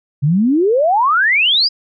sine exponential sweep, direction up, 133.6 to 5090 Hz, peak -10 dBFS, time 0.22-1.69 s, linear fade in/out 20 ms, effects none

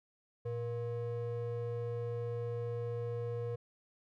triangle ring-modulated tone, 295.4 Hz, D4, 10 cents sharp, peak -30 dBFS, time 0.45-3.56 s, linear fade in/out 10 ms, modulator 181 Hz, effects none

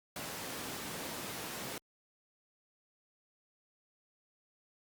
pink high-pass noise, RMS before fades -42 dBFS, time 0.16-1.78 s, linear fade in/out 2 ms, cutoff 160 Hz, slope 12 dB/octave, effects Opus 48 kbps

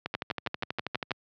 two click trains, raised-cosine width 0.3 ms, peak -15 / -13 dBFS, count 14 / 7, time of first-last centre 0.06-1.108 / 0.15-1.116 s, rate 12.4 / 6.21 Hz, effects high-pass 100 Hz 12 dB/octave + low-pass 5000 Hz 12 dB/octave

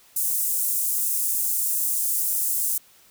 pink high-pass noise, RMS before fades -24 dBFS, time 0.16-2.78 s, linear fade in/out 5 ms, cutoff 8600 Hz, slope 24 dB/octave, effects white hiss -55 dBFS RMS until 3.1 s

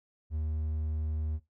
triangle tone with hard clipping, 77.78 Hz, D#2, in tune, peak -31 dBFS, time 0.3-1.4 s, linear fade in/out 50 ms, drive 6 dB, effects noise-tail reverb RT60 0.2 s tail -18 dB re dry

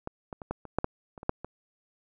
clicks, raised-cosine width 1 ms, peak -20 / -23 / -26 / -17 / -28 / -11 / -13 / -29 / -27 / -10 / -23 dBFS, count 11, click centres 0.074 / 0.328 / 0.418 / 0.51 / 0.653 / 0.786 / 0.844 / 1.178 / 1.231 / 1.294 / 1.446 s, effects none

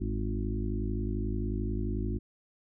harmonic tone with a mistuned harmonic, 51.3 Hz, G#1, 21 cents flat, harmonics 1 / 2 / 4 / 5 / 6 / 7, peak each -32 / -35 / -38 / -39 / -40 / -40 dBFS, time 0-2.19 s, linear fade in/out 20 ms, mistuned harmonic 2, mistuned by +74 cents, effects none

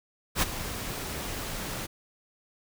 pink noise with ADSR envelope, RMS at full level -22 dBFS, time 0.35-1.87 s, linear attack 72 ms, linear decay 20 ms, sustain -13 dB, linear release 18 ms, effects none

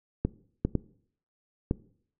clicks, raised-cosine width 3 ms, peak -12 dBFS, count 4, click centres 0.25 / 0.65 / 0.753 / 1.711 s, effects noise-tail reverb RT60 0.6 s tail -20 dB re dry

